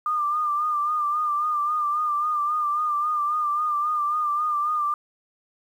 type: tone with vibrato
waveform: sine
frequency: 1201 Hz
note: D6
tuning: 38 cents sharp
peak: -21 dBFS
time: 0.06-4.94 s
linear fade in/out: 2 ms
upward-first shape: sine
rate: 3.7 Hz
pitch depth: 46 cents each way
effects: 9-bit